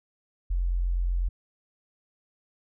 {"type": "tone", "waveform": "sine", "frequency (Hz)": 44.03, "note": "F1", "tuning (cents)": 15, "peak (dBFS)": -23, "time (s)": [0.5, 1.29], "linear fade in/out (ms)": 10, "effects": []}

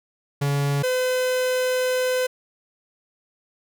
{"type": "tone pair in turn", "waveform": "45% pulse", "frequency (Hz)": [141.7, 508.2], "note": ["C#3", "B4"], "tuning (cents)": [38, 49], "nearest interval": "octave + minor seventh", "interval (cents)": 2211, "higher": "second", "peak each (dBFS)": -20, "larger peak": "neither", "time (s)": [[0.41, 0.83], [0.83, 2.27]], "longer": "second", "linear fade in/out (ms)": 10, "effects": []}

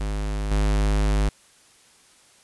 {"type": "tone with level steps", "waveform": "square", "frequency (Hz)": 51.3, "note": "G#1", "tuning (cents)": -21, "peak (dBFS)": [-25, -19], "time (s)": [0, 1.29], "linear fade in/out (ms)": 5, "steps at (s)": 0.51, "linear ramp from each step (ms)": 5, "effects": ["white hiss -55 dBFS RMS until 2.43 s", "resampled to 24000 Hz"]}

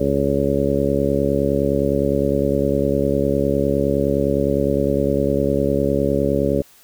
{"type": "harmonic tone", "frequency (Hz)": 69.8, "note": "C#2", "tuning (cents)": 13, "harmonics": [1, 2, 3, 4, 5, 6, 7, 8], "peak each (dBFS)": [-27, -25, -24, -23, -27, -22, -27, -22], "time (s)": [0, 6.62], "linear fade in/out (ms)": 5, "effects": ["white hiss -50 dBFS RMS until 6.83 s"]}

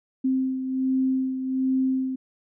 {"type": "beating tone pair", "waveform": "sine", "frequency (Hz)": [261.6, 262.9], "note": ["C4", "C4"], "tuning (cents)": [0, 8], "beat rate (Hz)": 1.3, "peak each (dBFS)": [-22, -30], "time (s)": [0.24, 2.16], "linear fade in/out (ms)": 10, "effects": []}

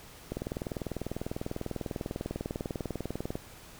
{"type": "click train", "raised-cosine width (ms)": 2, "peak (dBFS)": -20, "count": 62, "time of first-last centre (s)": [0.32, 3.355], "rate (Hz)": 20.1, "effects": ["pink hiss -51 dBFS RMS until 3.79 s"]}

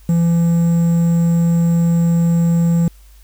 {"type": "tone with quantisation", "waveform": "triangle", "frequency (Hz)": 168.7, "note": "E3", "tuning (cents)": 40, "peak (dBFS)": -9, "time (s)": [0.09, 2.88], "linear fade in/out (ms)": 2, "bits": 6, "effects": ["added 50 Hz sine -41 dBFS peak until 3.23 s", "white hiss -53 dBFS RMS until 3.23 s"]}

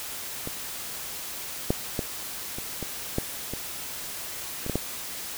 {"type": "clicks", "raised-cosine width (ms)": 2, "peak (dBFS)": [-19, -8, -13, -21, -18, -11, -19, -19, -14, -11], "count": 10, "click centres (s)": [0.474, 1.705, 1.992, 2.585, 2.827, 3.184, 3.536, 4.664, 4.697, 4.756], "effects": ["white hiss -36 dBFS RMS until 5.37 s"]}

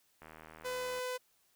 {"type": "click train", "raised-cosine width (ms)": 0.5, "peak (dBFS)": -36, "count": 62, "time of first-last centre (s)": [0.22, 0.989], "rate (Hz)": 79.3}
{"type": "tone", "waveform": "sawtooth", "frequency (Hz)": 503, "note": "B4", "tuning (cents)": 32, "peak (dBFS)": -32, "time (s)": [0.64, 1.18], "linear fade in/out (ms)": 20}
{"effects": ["white hiss -72 dBFS RMS until 1.55 s"]}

